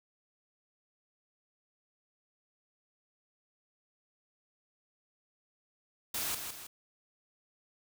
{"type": "noise with echo", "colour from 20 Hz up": "white", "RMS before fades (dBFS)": -35, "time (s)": [6.14, 6.35], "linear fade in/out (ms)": 5, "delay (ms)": 160, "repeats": 2, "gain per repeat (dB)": -6, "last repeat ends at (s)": 6.67, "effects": []}